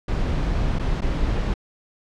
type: noise with dropouts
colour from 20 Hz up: brown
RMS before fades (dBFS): -22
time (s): 0.08-1.54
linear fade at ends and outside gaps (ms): 5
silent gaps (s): 0.788-0.794 / 1.008-1.018
effects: low-pass 5000 Hz 12 dB/octave